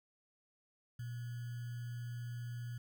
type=tone with sample-and-hold; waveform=sine; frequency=120 Hz; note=B2; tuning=49 cents flat; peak=-40 dBFS; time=0.99-2.78 s; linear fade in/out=5 ms; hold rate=1575 Hz; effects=none